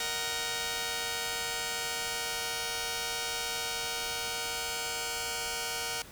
5% pulse chord, D# minor, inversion second, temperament just, 466.7 / 622.3 / 746.7 Hz, A#4 / D#5 / F#5, +2 / 0 / +16 cents, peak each -24 / -30 / -24 dBFS, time 0-6.02 s, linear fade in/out 2 ms, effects pink hiss -50 dBFS RMS until 6.11 s

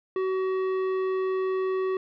sine tone with tanh clipping, 377.1 Hz, F#4, 33 cents sharp, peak -26 dBFS, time 0.16-1.97 s, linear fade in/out 2 ms, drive 12 dB, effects none

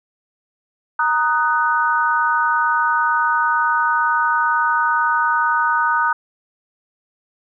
sine chord, D# minor, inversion second, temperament just, 933.4 / 1244.5 / 1493.4 Hz, A#5 / D#6 / F#6, +2 / 0 / +16 cents, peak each -19 dBFS, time 0.99-6.13 s, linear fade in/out 5 ms, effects none

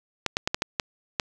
clicks, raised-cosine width 0.2 ms, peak -6 dBFS, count 7, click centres 0.263 / 0.369 / 0.475 / 0.545 / 0.621 / 0.798 / 1.198 s, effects none

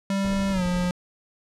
square tone with pitch glide, 196 to 178.7 Hz, G3 to F3, 0 to +40 cents, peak -23 dBFS, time 0.1-0.91 s, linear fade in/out 2 ms, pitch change -160 cents, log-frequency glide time 0.51-0.63 s
brown noise with tremolo, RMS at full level -33 dBFS, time 0.23-0.9 s, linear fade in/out 20 ms, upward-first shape sine, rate 12 Hz, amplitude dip 25%
effects low-pass 9000 Hz 12 dB/octave

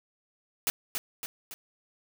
white noise with echo, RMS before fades -27 dBFS, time 0.67-0.7 s, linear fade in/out 0 ms, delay 280 ms, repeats 3, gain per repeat -5 dB, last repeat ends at 1.54 s, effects none

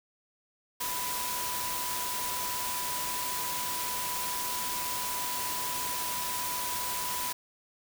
sine tone in noise, 987.8 Hz, B5, in tune, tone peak -36 dBFS, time 0.8-7.33 s, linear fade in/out 10 ms, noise white, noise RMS -34 dBFS, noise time 0.8-7.33 s, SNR -5 dB, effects none

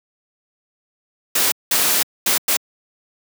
white noise bursts at uneven times, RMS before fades -17 dBFS, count 4, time 1.35-1.52 / 1.71-2.03 / 2.26-2.38 / 2.48-2.57 s, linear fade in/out 5 ms, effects high-pass 200 Hz 12 dB/octave

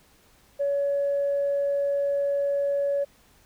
sine tone, 564 Hz, C#5, 30 cents sharp, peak -21 dBFS, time 0.59-3.05 s, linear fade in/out 20 ms, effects tanh soft clip ceiling -18 dBFS + pink hiss -59 dBFS RMS until 3.45 s

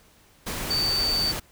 sine tone in noise, 4577 Hz, D8, 45 cents flat, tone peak -22 dBFS, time 0.7-1.32 s, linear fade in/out 10 ms, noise pink, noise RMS -31 dBFS, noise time 0.46-1.4 s, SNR +6 dB, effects pink hiss -57 dBFS RMS until 1.51 s

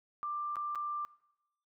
sine tone with dropouts, 1184 Hz, D6, 14 cents sharp, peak -34 dBFS, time 0.23-1.05 s, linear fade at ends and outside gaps 0 ms, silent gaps 0.557-0.567 / 0.75-0.756 s, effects noise-tail reverb RT60 0.8 s tail -20 dB re dry

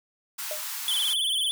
white high-pass noise, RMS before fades -34 dBFS, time 0.38-1.14 s, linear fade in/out 10 ms, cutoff 810 Hz, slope 96 dB/octave
sine tone with exponential decay, 613 Hz, D#5, 26 cents flat, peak -28 dBFS, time 0.51-0.66 s, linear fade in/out 2 ms, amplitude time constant 32 ms
square tone with vibrato, 3262 Hz, G#7, 32 cents flat, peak -24 dBFS, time 0.88-1.51 s, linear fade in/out 0 ms, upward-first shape sine, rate 18 Hz, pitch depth 120 cents each way
effects none

